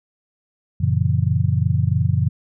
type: chord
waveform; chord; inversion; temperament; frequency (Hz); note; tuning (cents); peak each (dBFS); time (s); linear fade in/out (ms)
sine; F# dominant seventh; none; just; 92.5 / 115.62 / 138.75 / 166.5; F#2 / A#2 / C#3 / E3; 0 / -14 / +2 / +18; -20 / -20 / -21 / -24; 0.8-2.29; 10
effects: none